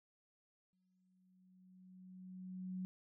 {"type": "tone with exponential growth", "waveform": "sine", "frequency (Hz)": 185, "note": "F#3", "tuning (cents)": 0, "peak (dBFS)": -39, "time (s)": [0.73, 2.85], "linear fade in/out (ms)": 0, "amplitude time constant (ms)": 460, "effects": []}